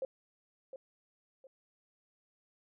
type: tone with echo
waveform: sine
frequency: 529 Hz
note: C5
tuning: 19 cents sharp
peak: -33 dBFS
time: 0.02-0.05 s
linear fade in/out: 2 ms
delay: 710 ms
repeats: 2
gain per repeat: -10 dB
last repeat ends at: 1.47 s
effects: none